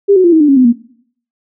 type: tone with pitch steps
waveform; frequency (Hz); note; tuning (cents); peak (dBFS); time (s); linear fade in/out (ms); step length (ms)
sine; 400 / 371.1 / 344.2 / 319.3 / 296.2 / 274.8 / 254.9 / 236.5; G4 / F#4 / F4 / D#4 / D4 / C#4 / C4 / A#3; +35 / +5 / -25 / +45 / +15 / -15 / -45 / +25; -4; 0.08-0.728; 20; 81
effects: noise-tail reverb RT60 0.6 s tail -18 dB re dry